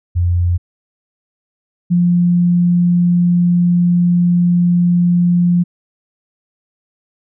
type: tone pair in turn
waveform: sine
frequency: 87.6 / 175.2 Hz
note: F2 / F3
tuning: +6 / +6 cents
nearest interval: octave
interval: 1200 cents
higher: second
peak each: -11 / -9 dBFS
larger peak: second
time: 0.15-0.58 / 1.9-5.64 s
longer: second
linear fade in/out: 20 ms
effects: none